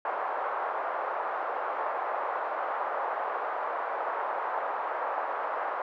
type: band-pass noise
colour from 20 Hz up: white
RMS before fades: -32 dBFS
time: 0.05-5.82 s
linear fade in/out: 2 ms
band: 540 to 1200 Hz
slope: 24 dB/octave
effects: none